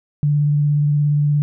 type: tone with vibrato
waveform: sine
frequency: 146.83 Hz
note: D3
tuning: in tune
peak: -13 dBFS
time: 0.23-1.42 s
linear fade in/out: 0 ms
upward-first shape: triangle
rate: 17 Hz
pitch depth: 20 cents each way
effects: none